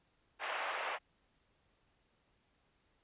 pink band-pass noise, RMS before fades -39 dBFS, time 0.39-0.99 s, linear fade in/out 50 ms, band 600 to 2800 Hz, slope 24 dB/octave, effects pink hiss -75 dBFS RMS until 3.03 s + resampled to 8000 Hz

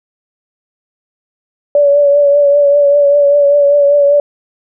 sine tone with vibrato, 573 Hz, D5, 43 cents flat, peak -5 dBFS, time 1.75-4.2 s, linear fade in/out 2 ms, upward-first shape triangle, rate 5.1 Hz, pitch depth 34 cents each way, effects none

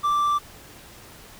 triangle tone, 1173 Hz, D6, 2 cents flat, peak -17 dBFS, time 0.03-0.39 s, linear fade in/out 20 ms, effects pink hiss -46 dBFS RMS until 1.39 s

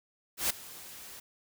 white noise with ADSR envelope, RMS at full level -27 dBFS, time 0.37-1.2 s, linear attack 130 ms, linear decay 8 ms, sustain -20 dB, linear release 7 ms, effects none

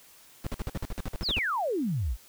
brown noise bursts, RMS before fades -31 dBFS, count 13, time 0.44-1.39 s, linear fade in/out 0 ms, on 26 ms, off 51 ms
sine exponential sweep, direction down, 5588 to 46.25 Hz, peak -26 dBFS, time 1.22-2.17 s, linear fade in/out 50 ms
effects white hiss -55 dBFS RMS until 2.28 s

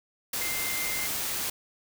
sine tone in noise, 2093 Hz, C7, in tune, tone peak -34 dBFS, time 0.41-1.07 s, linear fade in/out 5 ms, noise white, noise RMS -31 dBFS, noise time 0.33-1.5 s, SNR -6 dB, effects none

